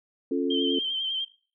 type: chord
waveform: sine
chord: Db augmented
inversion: none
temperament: equal with one note detuned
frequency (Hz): 273.8 / 349.2 / 440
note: Db4 / F4 / A4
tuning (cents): -21 / 0 / 0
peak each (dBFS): -26 / -29 / -29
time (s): 0.31-0.79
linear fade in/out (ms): 5
type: tone with vibrato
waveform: sine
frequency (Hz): 3136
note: G7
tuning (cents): 0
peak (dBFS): -26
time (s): 0.5-1.25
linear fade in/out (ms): 10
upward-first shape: triangle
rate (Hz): 10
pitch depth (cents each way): 49
effects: noise-tail reverb RT60 0.4 s tail -19 dB re dry